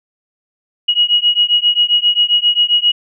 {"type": "beating tone pair", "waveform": "sine", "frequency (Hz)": [2896, 2903.5], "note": ["F#7", "F#7"], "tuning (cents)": [-38, -33], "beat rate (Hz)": 7.5, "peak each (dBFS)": -13, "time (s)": [0.88, 2.92], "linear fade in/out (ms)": 10, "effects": []}